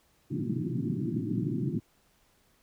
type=band-pass noise; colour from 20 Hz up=pink; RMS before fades=-31 dBFS; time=0.3-1.8 s; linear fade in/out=20 ms; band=110 to 360 Hz; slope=96 dB/octave; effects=pink hiss -67 dBFS RMS until 2.62 s